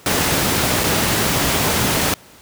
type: noise with dropouts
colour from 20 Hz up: pink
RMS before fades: -17 dBFS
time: 0.06-2.14 s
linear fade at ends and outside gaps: 1 ms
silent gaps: 0.836-0.839 s
effects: pink hiss -45 dBFS RMS until 2.41 s + high-pass 80 Hz 12 dB/octave